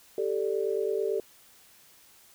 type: chord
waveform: sine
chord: G suspended second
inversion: none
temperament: just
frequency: 392 / 441 / 588 Hz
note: G4 / A4 / D5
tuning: 0 / +4 / +2 cents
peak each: -29 / -29 / -35 dBFS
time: 0.18-1.2 s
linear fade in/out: 2 ms
effects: white hiss -57 dBFS RMS until 2.34 s